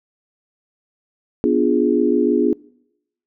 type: chord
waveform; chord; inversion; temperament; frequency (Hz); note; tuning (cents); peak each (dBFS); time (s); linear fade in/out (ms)
sine; B diminished seventh; none; equal; 246.9 / 293.7 / 349.2 / 415.3; B3 / D4 / F4 / Ab4; 0 / 0 / 0 / 0; -19; 1.44-2.53; 0
effects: noise-tail reverb RT60 0.8 s tail -24 dB re dry